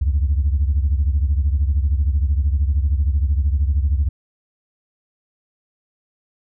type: beating tone pair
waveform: sine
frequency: 68.3 / 81.3 Hz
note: C#2 / E2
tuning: -25 / -23 cents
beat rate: 13 Hz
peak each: -15 / -19 dBFS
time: 0.01-4.09 s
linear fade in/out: 10 ms
effects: tanh soft clip ceiling -10 dBFS